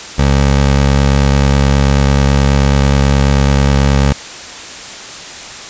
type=tone with vibrato; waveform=20% pulse; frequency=69.3 Hz; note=C#2; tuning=in tune; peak=-3 dBFS; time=0.18-4.13 s; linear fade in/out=10 ms; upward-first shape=triangle; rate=5.2 Hz; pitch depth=17 cents each way; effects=white hiss -28 dBFS RMS until 5.69 s + resampled to 16000 Hz